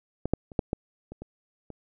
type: clicks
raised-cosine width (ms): 2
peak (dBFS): -15 / -9 / -30 / -10 / -13 / -27 / -26 / -27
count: 8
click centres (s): 0.256 / 0.336 / 0.518 / 0.592 / 0.731 / 1.12 / 1.22 / 1.703
effects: none